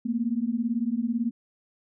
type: beating tone pair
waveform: sine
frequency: 224.7 / 242.7 Hz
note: A3 / B3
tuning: +37 / -30 cents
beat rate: 18 Hz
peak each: -27 dBFS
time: 0.05-1.31 s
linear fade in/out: 10 ms
effects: none